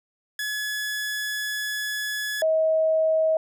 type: tone pair in turn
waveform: sawtooth / sine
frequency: 1700 / 636.8 Hz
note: G#6 / D#5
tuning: +40 / +40 cents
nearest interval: octave + perfect fourth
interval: 1700 cents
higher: first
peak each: -23 / -18 dBFS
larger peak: second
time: 0.39-2.42 / 2.42-3.37 s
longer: first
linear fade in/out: 2 ms
effects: none